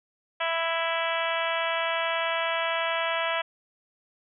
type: harmonic tone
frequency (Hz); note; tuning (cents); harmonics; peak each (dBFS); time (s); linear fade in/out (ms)
330.6; E4; +5; 2 / 3 / 4 / 5 / 6 / 7 / 8 / 9 / 10; -30 / -32 / -33 / -34 / -35 / -35 / -36 / -37 / -37; 0.4-3.42; 10
effects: none